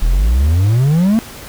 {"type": "exponential sweep", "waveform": "triangle", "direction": "up", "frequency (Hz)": [37.43, 233.1], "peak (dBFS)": -7, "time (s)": [0.02, 1.19], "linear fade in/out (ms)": 0, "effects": ["pink hiss -33 dBFS RMS until 1.48 s"]}